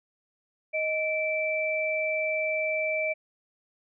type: tone pair together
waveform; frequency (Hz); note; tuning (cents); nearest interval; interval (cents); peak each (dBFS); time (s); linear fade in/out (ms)
sine; 625.6 / 2330; D#5 / D7; +9 / -14; octave + major seventh; 2277; -28; 0.73-3.14; 20
effects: none